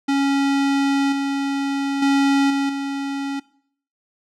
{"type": "tone with level steps", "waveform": "square", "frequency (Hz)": 277.2, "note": "C#4", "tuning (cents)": 0, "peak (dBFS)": [-17, -21, -15, -19, -24], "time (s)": [0.08, 3.4], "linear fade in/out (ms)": 10, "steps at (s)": [1.12, 2.02, 2.5, 2.69], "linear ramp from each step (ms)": 5, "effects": ["noise-tail reverb RT60 0.6 s tail -21 dB re dry", "low-pass 6000 Hz 12 dB/octave"]}